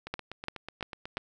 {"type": "two click trains", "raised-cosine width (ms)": 0.3, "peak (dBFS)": [-16, -23], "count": [4, 10], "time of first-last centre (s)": [[0.14, 1.171], [0.07, 1.178]], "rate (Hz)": [2.91, 8.12], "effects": []}